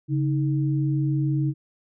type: tone pair together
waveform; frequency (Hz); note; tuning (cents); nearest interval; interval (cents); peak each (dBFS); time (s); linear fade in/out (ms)
sine; 140 / 313.6; C#3 / D#4; +18 / +14; octave + major second; 1396; -21 / -27; 0.08-1.54; 50
effects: none